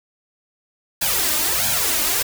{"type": "noise with flanger", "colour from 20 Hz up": "white", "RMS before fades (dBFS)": -20, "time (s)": [1.01, 2.23], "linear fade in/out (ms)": 10, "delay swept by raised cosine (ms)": [1.2, 3.3], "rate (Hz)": 1.5, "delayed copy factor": 0.9, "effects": []}